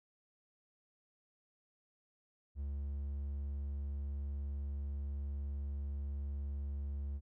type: tone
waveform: triangle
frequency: 70.5 Hz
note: C#2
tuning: 30 cents sharp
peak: -35 dBFS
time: 2.55-7.21 s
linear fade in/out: 50 ms
effects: none